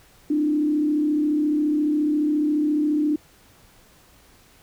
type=tone with frequency modulation; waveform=sine; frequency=300 Hz; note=D4; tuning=37 cents sharp; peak=-18 dBFS; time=0.3-3.16 s; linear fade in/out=5 ms; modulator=34.4 Hz; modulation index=0.51; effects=pink hiss -54 dBFS RMS until 4.62 s